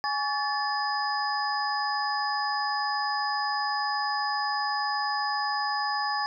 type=tone cluster; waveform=sine; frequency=831 / 1128 / 1741 / 4987 Hz; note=G#5 / C#6 / A6 / D#8; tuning=+1 / +30 / -19 / +3 cents; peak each=-29 / -32 / -32 / -33 dBFS; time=0.04-6.26 s; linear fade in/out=0 ms; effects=none